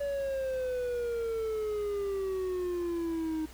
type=exponential sweep; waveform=triangle; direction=down; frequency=572 to 311.1 Hz; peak=-28 dBFS; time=0-3.46 s; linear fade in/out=10 ms; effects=added 60 Hz sine -49 dBFS peak until 3.53 s + pink hiss -53 dBFS RMS until 3.53 s